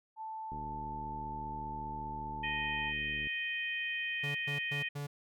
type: tone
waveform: sine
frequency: 880 Hz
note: A5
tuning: in tune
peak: -39 dBFS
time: 0.16-2.93 s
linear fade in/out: 50 ms
type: click train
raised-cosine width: 3 ms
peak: -34 dBFS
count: 207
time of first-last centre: 0.52-3.27 s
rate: 74.9 Hz
type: harmonic tone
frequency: 622.3 Hz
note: D#5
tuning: in tune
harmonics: 3 / 4 / 5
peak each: -37 / -37 / -42 dBFS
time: 2.43-4.89 s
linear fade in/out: 10 ms
type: tone bursts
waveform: 45% pulse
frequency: 143.8 Hz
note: D3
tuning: 36 cents flat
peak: -37 dBFS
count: 4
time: 4.23-5.07 s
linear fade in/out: 10 ms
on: 120 ms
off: 120 ms
effects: none